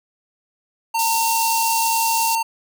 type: tone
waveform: square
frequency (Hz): 910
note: A#5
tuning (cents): -42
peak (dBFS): -19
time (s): 0.94-2.43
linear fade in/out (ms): 10
type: high-pass noise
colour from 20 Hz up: pink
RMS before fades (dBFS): -24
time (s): 0.99-2.35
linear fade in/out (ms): 0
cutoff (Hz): 4800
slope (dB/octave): 24
effects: none